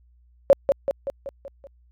sine tone with echo, 553 Hz, C#5, 4 cents flat, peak -9 dBFS, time 0.5-0.53 s, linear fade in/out 0 ms, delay 190 ms, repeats 6, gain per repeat -5 dB, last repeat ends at 1.67 s, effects added 60 Hz sine -54 dBFS peak until 1.91 s + AAC 48 kbps

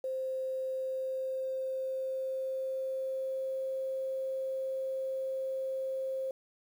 sine tone with pitch glide, 523.3 to 529.1 Hz, C5 to C5, 0 to +19 cents, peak -32 dBFS, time 0.04-6.31 s, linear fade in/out 2 ms, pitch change +19 cents, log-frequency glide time 0.64-3.59 s, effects 10-bit

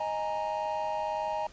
triangle chord, D# suspended fourth, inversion none, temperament equal, 622.3 / 830.6 / 932.3 Hz, D#5 / G#5 / A#5, 0 / 0 / 0 cents, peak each -32 dBFS, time 0-1.47 s, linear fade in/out 5 ms, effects pink hiss -54 dBFS RMS until 1.52 s + resampled to 16000 Hz

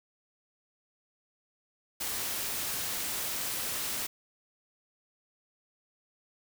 white noise, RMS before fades -34 dBFS, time 2-4.07 s, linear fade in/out 10 ms, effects none

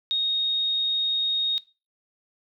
sine tone, 3729 Hz, A#7, in tune, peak -21 dBFS, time 0.11-1.58 s, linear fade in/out 0 ms, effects noise-tail reverb RT60 0.3 s tail -20 dB re dry

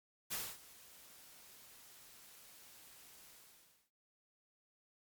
white noise with ADSR envelope, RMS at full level -39 dBFS, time 0.3-3.91 s, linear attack 22 ms, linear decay 250 ms, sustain -20 dB, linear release 640 ms, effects MP3 96 kbps

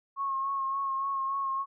sine tone with vibrato, 1088 Hz, C#6, 33 cents flat, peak -28 dBFS, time 0.16-1.66 s, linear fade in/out 50 ms, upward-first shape sine, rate 3.5 Hz, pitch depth 26 cents each way, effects none

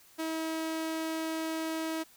sawtooth tone, 321.1 Hz, E4, 45 cents flat, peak -28 dBFS, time 0.18-2.04 s, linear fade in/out 20 ms, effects white hiss -59 dBFS RMS until 2.16 s

